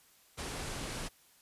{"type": "low-pass noise", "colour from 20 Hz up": "pink", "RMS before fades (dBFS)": -40, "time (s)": [0.37, 1.09], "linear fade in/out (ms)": 20, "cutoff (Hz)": 11000, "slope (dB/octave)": 48, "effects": ["white hiss -64 dBFS RMS until 1.41 s", "resampled to 32000 Hz"]}